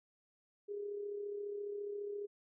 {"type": "tone with amplitude modulation", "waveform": "sine", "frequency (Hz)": 408.8, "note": "G#4", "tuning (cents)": -27, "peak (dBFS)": -37, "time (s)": [0.68, 2.27], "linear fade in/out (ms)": 20, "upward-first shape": "sine", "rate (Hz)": 34.6, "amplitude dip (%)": 45, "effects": []}